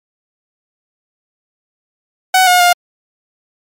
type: tone with pitch steps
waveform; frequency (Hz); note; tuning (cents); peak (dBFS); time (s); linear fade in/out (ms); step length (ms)
sawtooth; 748 / 720 / 707; F#5 / F#5 / F5; +19 / -47 / +21; -3; 2.34-2.73; 5; 130
effects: MP3 64 kbps